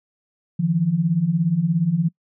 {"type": "beating tone pair", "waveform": "sine", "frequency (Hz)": [154.3, 171.3], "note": ["D#3", "F3"], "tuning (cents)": [-14, -33], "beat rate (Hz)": 17, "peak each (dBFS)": [-22, -18], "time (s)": [0.59, 2.09], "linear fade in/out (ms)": 10, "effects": ["noise-tail reverb RT60 0.1 s tail -25 dB re dry"]}